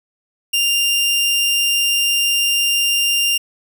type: tone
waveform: sawtooth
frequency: 2794 Hz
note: F7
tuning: in tune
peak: -11 dBFS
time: 0.53-3.38 s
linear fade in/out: 10 ms
effects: none